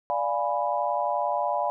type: chord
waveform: sine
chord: D diminished seventh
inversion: none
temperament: equal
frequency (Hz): 587.3 / 698.5 / 830.6 / 987.8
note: D5 / F5 / Ab5 / Cb6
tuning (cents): 0 / 0 / 0 / 0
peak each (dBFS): -29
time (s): 0.1-1.7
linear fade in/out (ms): 0
effects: none